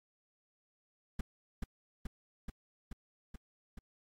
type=noise with echo; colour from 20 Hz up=brown; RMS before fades=-34 dBFS; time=1.19-1.21 s; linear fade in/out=5 ms; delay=430 ms; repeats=6; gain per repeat=-2 dB; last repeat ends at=3.79 s; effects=AAC 48 kbps